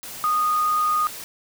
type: tone in noise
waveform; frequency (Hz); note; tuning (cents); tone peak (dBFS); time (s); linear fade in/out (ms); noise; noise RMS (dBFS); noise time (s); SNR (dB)
sine; 1234; D#6; -15; -18; 0.24-1.07; 0; white; -36; 0.03-1.24; +15
effects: none